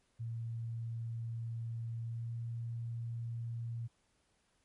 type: tone with pitch glide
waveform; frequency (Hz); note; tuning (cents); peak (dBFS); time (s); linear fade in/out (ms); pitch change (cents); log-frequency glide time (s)
sine; 115.2 to 116.54; A#2 to A#2; -20 to 0; -37; 0.19-3.88; 20; +20; 2.03-2.33
effects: pink hiss -75 dBFS RMS until 4.64 s + MP3 48 kbps